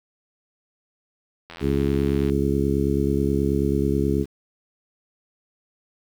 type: click train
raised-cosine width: 0.3 ms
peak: -22 dBFS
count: 68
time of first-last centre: 1.5-2.298 s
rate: 84 Hz
type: harmonic tone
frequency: 69.3 Hz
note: C#2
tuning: in tune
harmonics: 1 / 2 / 3 / 4 / 5 / 6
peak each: -26 / -26 / -26 / -26 / -26 / -26 dBFS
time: 1.6-4.26 s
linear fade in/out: 50 ms
effects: 8-bit